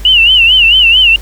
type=tone with vibrato; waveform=sine; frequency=2870 Hz; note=F7; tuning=47 cents sharp; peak=-3 dBFS; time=0.05-1.16 s; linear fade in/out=2 ms; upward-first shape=sine; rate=4.5 Hz; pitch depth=130 cents each way; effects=added 50 Hz sine -22 dBFS peak until 1.21 s + pink hiss -35 dBFS RMS until 1.21 s